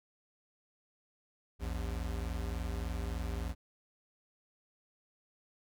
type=tone pair together; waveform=square; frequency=56.94 / 80.4 Hz; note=A#1 / E2; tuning=-40 / -43 cents; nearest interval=tritone; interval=597 cents; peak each=-37 / -40 dBFS; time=1.59-3.55 s; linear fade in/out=50 ms; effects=none